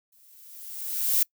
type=noise with exponential growth; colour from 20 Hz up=violet; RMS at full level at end=-20 dBFS; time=0.12-1.23 s; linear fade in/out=5 ms; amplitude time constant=240 ms; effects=noise-tail reverb RT60 0.1 s tail -25 dB re dry

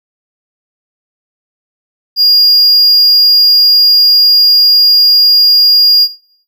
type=tone; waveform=triangle; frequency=4834 Hz; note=D8; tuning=49 cents sharp; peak=-3 dBFS; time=2.16-6.08 s; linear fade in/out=50 ms; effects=noise-tail reverb RT60 0.6 s tail -17 dB re dry

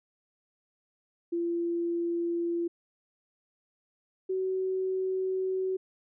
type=tone pair in turn; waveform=sine; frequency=341.4 / 376.3 Hz; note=F4 / F#4; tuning=-39 / +29 cents; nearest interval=major second; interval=168 cents; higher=second; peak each=-27 dBFS; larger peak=neither; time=1.32-2.68 / 4.29-5.77 s; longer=second; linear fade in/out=10 ms; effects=none

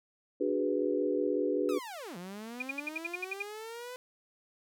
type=chord; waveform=sine; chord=G# half-diminished seventh; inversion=second; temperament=equal; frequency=293.7 / 370 / 415.3 / 493.9 Hz; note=D4 / F#4 / G#4 / B4; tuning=0 / 0 / 0 / 0 cents; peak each=-33 dBFS; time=0.4-1.79 s; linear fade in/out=10 ms
type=linear two-way sweep; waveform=sawtooth; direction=down then up; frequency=1318.5 to 169.9 to 506 Hz; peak=-37 dBFS; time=1.69-3.96 s; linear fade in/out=0 ms; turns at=2.17 s
type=tone bursts; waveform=sine; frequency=2433 Hz; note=D#7; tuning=39 cents flat; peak=-31 dBFS; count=10; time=2.6-3.424 s; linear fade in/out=5 ms; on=23 ms; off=66 ms
effects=none

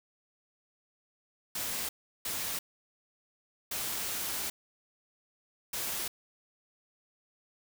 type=noise bursts at uneven times; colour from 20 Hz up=white; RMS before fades=-35 dBFS; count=4; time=1.55-1.89 / 2.25-2.59 / 3.71-4.5 / 5.73-6.08 s; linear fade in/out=5 ms; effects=none

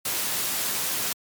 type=noise; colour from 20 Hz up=white; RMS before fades=-27 dBFS; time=0.05-1.13 s; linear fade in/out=5 ms; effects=high-pass 100 Hz 12 dB/octave + MP3 96 kbps

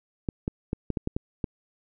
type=clicks; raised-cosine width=3 ms; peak=-14 dBFS; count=8; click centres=0.288 / 0.479 / 0.731 / 0.903 / 0.972 / 1.074 / 1.165 / 1.442 s; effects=none

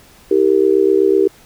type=tone with amplitude modulation; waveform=sine; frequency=392 Hz; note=G4; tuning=in tune; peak=-5 dBFS; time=0.31-1.28 s; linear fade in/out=5 ms; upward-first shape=sine; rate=68 Hz; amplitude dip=100%; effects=pink hiss -46 dBFS RMS until 1.45 s

